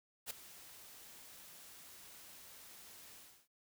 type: noise with ADSR envelope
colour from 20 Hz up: white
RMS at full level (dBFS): -40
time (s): 0.26-3.48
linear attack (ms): 45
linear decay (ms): 6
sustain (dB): -16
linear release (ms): 320
effects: none